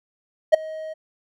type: tone with ADSR envelope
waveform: triangle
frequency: 630 Hz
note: D#5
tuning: 21 cents sharp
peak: -4 dBFS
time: 0.52-0.94 s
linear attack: 21 ms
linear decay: 9 ms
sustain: -24 dB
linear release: 16 ms
effects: none